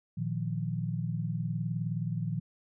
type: chord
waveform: sine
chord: Bb suspended fourth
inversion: none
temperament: just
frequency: 116.54 / 155.39 / 174.81 Hz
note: Bb2 / Eb3 / F3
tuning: 0 / -2 / +2 cents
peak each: -34 / -34 / -35 dBFS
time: 0.17-2.4 s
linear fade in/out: 10 ms
effects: none